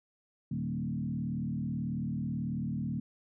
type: tone with frequency modulation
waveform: sine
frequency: 183.4 Hz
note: F#3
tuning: 15 cents flat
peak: -31 dBFS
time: 0.51-3 s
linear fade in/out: 5 ms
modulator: 38.3 Hz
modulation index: 1.7
effects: none